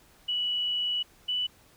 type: tone pair in turn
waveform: sine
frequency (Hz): 2945 / 2972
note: F#7 / F#7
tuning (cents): -9 / +7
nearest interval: unison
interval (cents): 16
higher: second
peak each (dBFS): -26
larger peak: neither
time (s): 0.28-1.03 / 1.28-1.47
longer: first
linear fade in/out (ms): 10
effects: pink hiss -59 dBFS RMS until 1.76 s